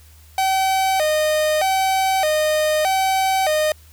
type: tone with vibrato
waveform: 45% pulse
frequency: 686 Hz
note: F5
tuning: 31 cents flat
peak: -16 dBFS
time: 0.38-3.72 s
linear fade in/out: 2 ms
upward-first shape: square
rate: 0.81 Hz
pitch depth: 190 cents each way
effects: added 77 Hz sine -45 dBFS peak until 3.92 s + white hiss -52 dBFS RMS until 3.92 s